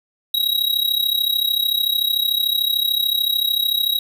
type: tone with amplitude modulation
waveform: square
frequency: 3839 Hz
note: B7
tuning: 50 cents flat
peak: -14 dBFS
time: 0.34-3.99 s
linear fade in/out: 5 ms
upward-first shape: sine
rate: 33.5 Hz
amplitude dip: 80%
effects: none